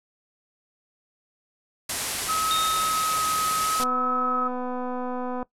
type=low-pass noise; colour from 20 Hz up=white; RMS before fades=-30 dBFS; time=1.89-3.84 s; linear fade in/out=5 ms; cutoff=12000 Hz; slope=48 dB/octave
type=tone with vibrato; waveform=sine; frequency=1277 Hz; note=D#6; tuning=45 cents sharp; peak=-23 dBFS; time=2.28-4.49 s; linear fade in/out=20 ms; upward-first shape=sine; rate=0.71 Hz; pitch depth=10 cents each way
type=tone with exponential decay; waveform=sine; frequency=3700 Hz; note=A#7; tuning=14 cents flat; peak=-23 dBFS; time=2.51-3.62 s; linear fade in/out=0 ms; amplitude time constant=240 ms
type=click train; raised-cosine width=1 ms; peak=-19 dBFS; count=408; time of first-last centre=3.8-5.428 s; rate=250 Hz
effects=noise-tail reverb RT60 0.1 s tail -20 dB re dry